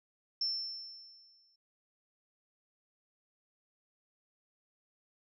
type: tone with exponential decay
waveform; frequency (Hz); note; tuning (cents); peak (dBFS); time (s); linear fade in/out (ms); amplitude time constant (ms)
sine; 5360; E8; +28; -29; 0.41-1.56; 5; 250
effects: none